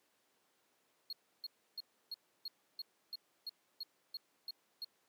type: tone bursts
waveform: triangle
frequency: 4300 Hz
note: C8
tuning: 47 cents sharp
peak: -39 dBFS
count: 12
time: 1.1-4.846 s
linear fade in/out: 2 ms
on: 28 ms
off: 310 ms
effects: pink hiss -75 dBFS RMS until 5.08 s + high-pass 300 Hz 12 dB/octave